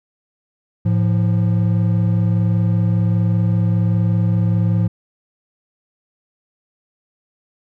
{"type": "tone pair together", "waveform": "triangle", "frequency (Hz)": [108.3, 173.38], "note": ["A2", "F3"], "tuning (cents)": [-27, -12], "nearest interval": "minor sixth", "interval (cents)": 815, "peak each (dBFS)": [-13, -16], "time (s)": [0.85, 4.88], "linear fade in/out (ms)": 10, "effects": []}